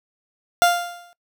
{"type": "tone with exponential decay", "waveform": "30% pulse", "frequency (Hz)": 698.5, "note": "F5", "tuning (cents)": 0, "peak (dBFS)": -8, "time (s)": [0.62, 1.13], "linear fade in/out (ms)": 0, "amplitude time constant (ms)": 110, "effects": ["noise-tail reverb RT60 0.1 s tail -21 dB re dry"]}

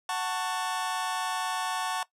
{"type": "chord", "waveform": "sawtooth", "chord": "F# minor", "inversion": "none", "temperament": "just", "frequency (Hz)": [740, 888, 1110], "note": ["F#5", "A5", "C#6"], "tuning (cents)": [0, 16, 2], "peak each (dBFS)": -29, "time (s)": [0.09, 2.03], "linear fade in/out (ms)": 2, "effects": ["noise-tail reverb RT60 0.1 s tail -18 dB re dry", "low-pass 11000 Hz 12 dB/octave"]}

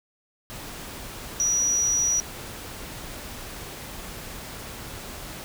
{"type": "tone in noise", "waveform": "sine", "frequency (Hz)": 5820, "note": "F#8", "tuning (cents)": -29, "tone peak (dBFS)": -20, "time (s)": [1.4, 2.2], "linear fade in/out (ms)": 0, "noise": "pink", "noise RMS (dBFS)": -38, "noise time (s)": [0.5, 5.44], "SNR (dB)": 15, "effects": []}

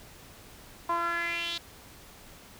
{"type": "tone with band-pass filter sweep", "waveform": "sawtooth", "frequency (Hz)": 340.5, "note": "F4", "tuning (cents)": -44, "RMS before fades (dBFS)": -31, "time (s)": [0.89, 1.58], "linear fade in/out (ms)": 5, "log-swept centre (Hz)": [970, 3900], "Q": 4.7, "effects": ["pink hiss -51 dBFS RMS until 2.59 s"]}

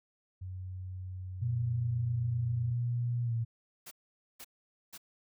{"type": "tone", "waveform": "sine", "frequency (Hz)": 92.5, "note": "F#2", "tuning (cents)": 0, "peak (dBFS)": -38, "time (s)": [0.41, 2.73], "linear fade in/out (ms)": 10}
{"type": "tone with pitch glide", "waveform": "sine", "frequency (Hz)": [120.3, 115.33], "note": ["B2", "A#2"], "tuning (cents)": [-45, -18], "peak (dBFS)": -29, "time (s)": [1.41, 3.45], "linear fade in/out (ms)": 20, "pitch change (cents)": -73, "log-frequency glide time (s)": [3.24, 3.33]}
{"type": "noise bursts", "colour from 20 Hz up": "white", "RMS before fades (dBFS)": -47, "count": 3, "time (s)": [3.86, 4.979], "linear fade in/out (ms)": 10, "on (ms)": 53, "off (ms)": 480}
{"effects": []}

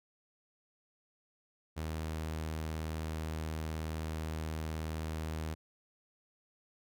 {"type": "tone", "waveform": "sawtooth", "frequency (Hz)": 79, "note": "D#2", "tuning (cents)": 27, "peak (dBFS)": -32, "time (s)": [1.76, 5.55], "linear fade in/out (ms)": 20, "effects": []}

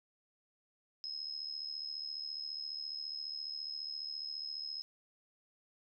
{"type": "tone with amplitude modulation", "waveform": "sine", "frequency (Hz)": 5140, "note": "E8", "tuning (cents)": -45, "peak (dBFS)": -36, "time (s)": [1.04, 4.82], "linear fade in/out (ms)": 0, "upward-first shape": "sine", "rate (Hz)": 74.6, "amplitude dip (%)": 70, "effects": []}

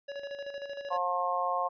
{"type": "tone with tremolo", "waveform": "square", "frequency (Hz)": 563, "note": "C#5", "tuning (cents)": 27, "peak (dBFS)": -36, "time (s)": [0.08, 0.98], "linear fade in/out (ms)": 10, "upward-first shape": "square", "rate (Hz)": 13, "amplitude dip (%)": 55}
{"type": "harmonic tone", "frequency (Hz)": 178.4, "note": "F3", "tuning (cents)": 37, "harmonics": [3, 4, 5, 6], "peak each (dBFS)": [-35, -32, -35, -31], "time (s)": [0.9, 1.69], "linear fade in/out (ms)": 20}
{"effects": ["resampled to 11025 Hz"]}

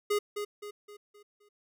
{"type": "tone with echo", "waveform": "square", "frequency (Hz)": 413.7, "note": "G#4", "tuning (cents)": -7, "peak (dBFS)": -26, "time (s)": [0.1, 0.19], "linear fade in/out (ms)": 10, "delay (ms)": 260, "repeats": 5, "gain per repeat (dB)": -7, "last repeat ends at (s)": 1.49, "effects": []}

